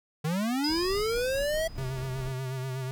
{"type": "linear sweep", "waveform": "square", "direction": "up", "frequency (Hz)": [146.83, 659.3], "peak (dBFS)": -27, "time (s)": [0.24, 1.68], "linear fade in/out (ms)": 10}
{"type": "tone with exponential decay", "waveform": "sine", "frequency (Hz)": 4978, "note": "D#8", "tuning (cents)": 0, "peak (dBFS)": -28, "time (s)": [0.64, 2.25], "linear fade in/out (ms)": 2, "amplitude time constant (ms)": 350}
{"type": "noise with tremolo", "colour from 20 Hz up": "brown", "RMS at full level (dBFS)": -39, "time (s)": [0.69, 2.33], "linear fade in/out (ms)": 2, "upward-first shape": "square", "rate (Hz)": 4.7, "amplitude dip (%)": 30}
{"type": "tone with vibrato", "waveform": "square", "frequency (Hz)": 130.81, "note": "C3", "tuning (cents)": 0, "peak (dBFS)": -32, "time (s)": [1.78, 2.91], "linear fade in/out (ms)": 0, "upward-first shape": "sine", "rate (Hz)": 8.2, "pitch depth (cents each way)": 45}
{"effects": []}